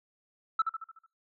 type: tone with echo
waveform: sine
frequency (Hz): 1318.5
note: E6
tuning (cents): 0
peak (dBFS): -20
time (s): 0.59-0.62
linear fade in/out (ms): 5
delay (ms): 74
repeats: 6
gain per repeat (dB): -6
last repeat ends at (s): 1.064
effects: noise-tail reverb RT60 0.4 s tail -24 dB re dry + tanh soft clip ceiling -20 dBFS